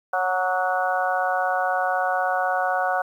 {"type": "harmonic tone with a mistuned harmonic", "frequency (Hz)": 183.9, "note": "F#3", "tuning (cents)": -10, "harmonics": [3, 4, 5, 6, 7, 8], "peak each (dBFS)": [-28, -23, -32, -30, -32, -27], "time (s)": [0.13, 3.02], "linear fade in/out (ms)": 5, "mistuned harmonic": 6, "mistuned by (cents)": 35, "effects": ["9-bit"]}